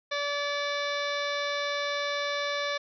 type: harmonic tone with a mistuned harmonic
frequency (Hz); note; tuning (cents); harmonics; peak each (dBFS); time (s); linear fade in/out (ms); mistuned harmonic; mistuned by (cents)
576; D5; -34; 1 / 2 / 3 / 4 / 5 / 6 / 7 / 8 / 9 / 10; -32 / -35 / -35 / -37 / -48 / -37 / -40 / -49 / -45 / -48; 0.11-2.78; 10; 6; +47
effects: none